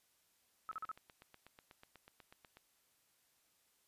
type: tone bursts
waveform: sine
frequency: 1293 Hz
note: E6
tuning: 34 cents flat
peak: -40 dBFS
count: 4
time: 0.69-0.915 s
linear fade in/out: 0 ms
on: 24 ms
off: 43 ms
type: click train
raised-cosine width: 0.3 ms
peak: -40 dBFS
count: 16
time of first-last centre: 0.73-2.57 s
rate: 8.15 Hz
effects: white hiss -75 dBFS RMS until 3.87 s + resampled to 32000 Hz